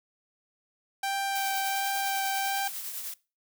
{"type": "tone with vibrato", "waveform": "sawtooth", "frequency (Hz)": 784, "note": "G5", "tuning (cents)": 0, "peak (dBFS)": -24, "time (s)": [1.03, 2.68], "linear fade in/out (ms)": 5, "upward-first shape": "sine", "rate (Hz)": 1.4, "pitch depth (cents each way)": 9}
{"type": "noise with tremolo", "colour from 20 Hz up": "blue", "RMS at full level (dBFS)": -35, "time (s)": [1.35, 3.14], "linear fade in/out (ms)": 5, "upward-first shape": "triangle", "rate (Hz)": 10, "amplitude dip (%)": 45}
{"effects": ["noise-tail reverb RT60 0.3 s tail -21 dB re dry"]}